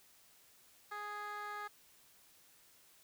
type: tone with band-pass filter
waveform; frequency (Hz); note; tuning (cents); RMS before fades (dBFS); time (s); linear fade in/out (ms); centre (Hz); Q
15% pulse; 415.3; G#4; 0; -44; 0.91-1.68; 10; 1400; 1.3
effects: white hiss -65 dBFS RMS until 3.03 s